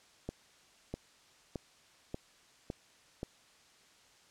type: accelerating click train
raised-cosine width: 2 ms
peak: -24 dBFS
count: 6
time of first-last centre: 0.29-3.231 s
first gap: 650 ms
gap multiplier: 0.95
effects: white hiss -63 dBFS RMS until 4.3 s + low-pass 7000 Hz 12 dB/octave